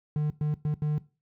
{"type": "tone bursts at uneven times", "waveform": "triangle", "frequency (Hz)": 150.2, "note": "D3", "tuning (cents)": 39, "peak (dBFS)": -22, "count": 4, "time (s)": [[0.16, 0.3], [0.41, 0.54], [0.65, 0.74], [0.82, 0.98]], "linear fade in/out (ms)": 0, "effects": ["noise-tail reverb RT60 0.3 s tail -18 dB re dry", "high-pass 60 Hz 12 dB/octave"]}